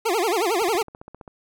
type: tone with vibrato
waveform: 25% pulse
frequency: 397.8 Hz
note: G4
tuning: 25 cents sharp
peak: -16 dBFS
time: 0.05-0.83 s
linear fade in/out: 10 ms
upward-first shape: sine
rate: 11 Hz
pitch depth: 270 cents each way
type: click train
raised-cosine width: 1 ms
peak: -26 dBFS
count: 11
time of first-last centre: 0.62-1.278 s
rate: 15.2 Hz
effects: none